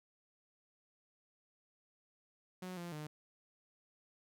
sawtooth tone with pitch steps, 183.4 / 173.1 / 151.6 Hz, F#3 / F3 / D#3, -15 / -15 / -45 cents, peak -39 dBFS, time 2.62-3.07 s, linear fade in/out 5 ms, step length 150 ms, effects none

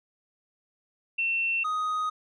sine / triangle tone pair in turn, 2700 / 1249.4 Hz, E7 / D#6, +41 / +7 cents, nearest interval octave + minor second, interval 1334 cents, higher first, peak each -24 dBFS, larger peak neither, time 1.18-1.64 / 1.64-2.1 s, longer neither, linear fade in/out 10 ms, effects resampled to 22050 Hz

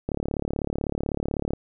click train, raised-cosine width 2 ms, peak -13 dBFS, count 53, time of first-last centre 0.09-1.534 s, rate 36 Hz, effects none

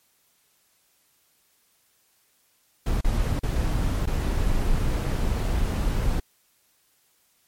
brown noise with dropouts, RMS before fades -23 dBFS, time 2.86-6.2 s, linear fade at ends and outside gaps 5 ms, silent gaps 3.009-3.044 / 3.394-3.432 / 4.058-4.072 s, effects white hiss -65 dBFS RMS until 7.47 s + MP3 64 kbps

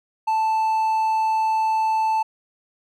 triangle tone, 880 Hz, A5, in tune, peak -16 dBFS, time 0.27-2.23 s, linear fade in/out 10 ms, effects none

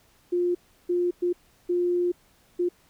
sine tone bursts at uneven times, 353.1 Hz, F4, 19 cents sharp, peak -21 dBFS, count 5, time 0.32-0.55 / 0.89-1.11 / 1.22-1.33 / 1.69-2.12 / 2.59-2.69 s, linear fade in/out 10 ms, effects pink hiss -61 dBFS RMS until 2.89 s

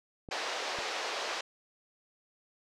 clicks, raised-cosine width 2 ms, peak -31 dBFS, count 2, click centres 0.288 / 0.787 s
pink band-pass noise, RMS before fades -36 dBFS, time 0.31-1.41 s, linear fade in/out 5 ms, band 450 to 5800 Hz, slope 24 dB/octave
effects none

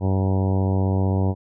harmonic tone, 95.6 Hz, G2, 43 cents flat, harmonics 1 / 2 / 3 / 4 / 5 / 6 / 7 / 8 / 9 / 10, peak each -19 / -25 / -29 / -31 / -33 / -35 / -36 / -37 / -38 / -39 dBFS, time 0-1.35 s, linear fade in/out 50 ms, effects none

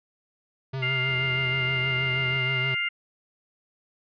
square tone with vibrato, 130.6 Hz, C3, 3 cents flat, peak -29 dBFS, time 0.73-2.75 s, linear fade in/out 10 ms, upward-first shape triangle, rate 6.3 Hz, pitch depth 57 cents each way
harmonic tone, 701 Hz, F5, 6 cents sharp, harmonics 2 / 3 / 4, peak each -34 / -26 / -30 dBFS, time 0.82-2.89 s, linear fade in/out 10 ms
click train, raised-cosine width 2 ms, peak -34 dBFS, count 108, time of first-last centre 1.09-2.368 s, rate 83.7 Hz
effects resampled to 11025 Hz

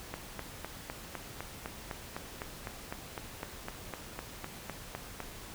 click train, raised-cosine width 0.5 ms, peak -22 dBFS, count 21, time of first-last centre 0.14-5.203 s, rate 3.95 Hz, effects pink hiss -47 dBFS RMS until 5.54 s

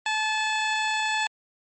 15% pulse tone, 866 Hz, A5, 28 cents flat, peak -17 dBFS, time 0.06-1.27 s, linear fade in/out 2 ms, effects MP3 32 kbps

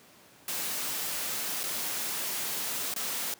white noise with dropouts, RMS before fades -33 dBFS, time 0.48-3.34 s, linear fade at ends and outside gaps 2 ms, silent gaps 1.633-1.637 / 2.94-2.961 s, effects pink hiss -56 dBFS RMS until 3.39 s + high-pass 150 Hz 12 dB/octave

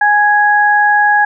sine tone pair together, 830.6 / 1661.2 Hz, G#5 / G#6, 0 / 0 cents, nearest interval octave, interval 1200 cents, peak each -10 dBFS, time 0.01-1.25 s, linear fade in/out 5 ms, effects none

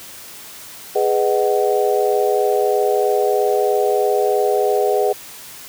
sine chord, G# minor seventh, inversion none, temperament just, 415.3 / 498.4 / 623 / 747.5 Hz, G#4 / B4 / D#5 / F#5, 0 / +16 / +2 / +17 cents, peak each -17 / -20 / -22 / -21 dBFS, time 0.95-5.13 s, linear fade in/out 10 ms, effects white hiss -37 dBFS RMS until 5.68 s + high-pass 60 Hz 12 dB/octave

